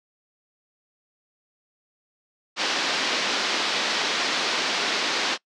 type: band-pass noise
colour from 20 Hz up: white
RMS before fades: -25 dBFS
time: 2.56-5.38 s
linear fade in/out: 50 ms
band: 220 to 5000 Hz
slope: 24 dB/octave
effects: noise-tail reverb RT60 0.1 s tail -23 dB re dry + low-pass 8000 Hz 12 dB/octave